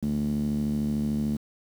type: tone with band-pass filter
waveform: sawtooth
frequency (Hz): 73.42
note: D2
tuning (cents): 0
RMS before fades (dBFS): -27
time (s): 0.02-1.37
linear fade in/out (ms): 10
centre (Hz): 210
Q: 5.1
effects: 8-bit